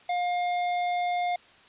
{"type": "tone with tanh clipping", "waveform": "sine", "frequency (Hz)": 710, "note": "F5", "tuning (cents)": 28, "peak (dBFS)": -27, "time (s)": [0.09, 1.36], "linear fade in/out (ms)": 5, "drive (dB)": 15, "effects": ["white hiss -55 dBFS RMS until 1.68 s", "resampled to 8000 Hz"]}